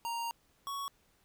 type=tone pair in turn; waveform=square; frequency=932.3 / 1114.7 Hz; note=A#5 / C#6; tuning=0 / +9 cents; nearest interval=minor third; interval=309 cents; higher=second; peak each=-35 / -37 dBFS; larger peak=first; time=0.05-0.31 / 0.67-0.88 s; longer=first; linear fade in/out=0 ms; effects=pink hiss -70 dBFS RMS until 1.24 s